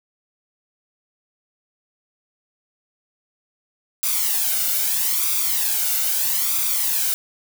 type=noise with flanger; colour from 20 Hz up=blue; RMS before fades=-21 dBFS; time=4.03-7.14 s; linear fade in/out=0 ms; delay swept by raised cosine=0.83 to 1.4 ms; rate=0.78 Hz; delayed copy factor=+0.65; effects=none